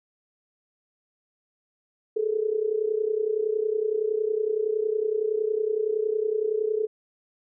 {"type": "tone with amplitude modulation", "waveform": "sine", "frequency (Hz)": 431.8, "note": "A4", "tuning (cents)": -33, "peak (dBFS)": -19, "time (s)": [2.16, 6.87], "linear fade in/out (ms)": 10, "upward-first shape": "sine", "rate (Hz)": 30.8, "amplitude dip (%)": 80, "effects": []}